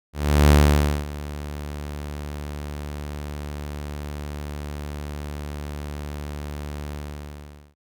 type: tone with ADSR envelope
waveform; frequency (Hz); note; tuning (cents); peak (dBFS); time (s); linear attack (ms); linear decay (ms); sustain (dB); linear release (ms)
sawtooth; 73.42; D2; 0; -7; 0.13-7.75; 370; 550; -19; 830
effects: none